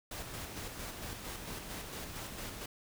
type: noise with tremolo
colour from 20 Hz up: pink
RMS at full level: -42 dBFS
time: 0.11-2.66 s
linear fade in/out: 5 ms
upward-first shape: square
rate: 4.4 Hz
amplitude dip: 35%
effects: none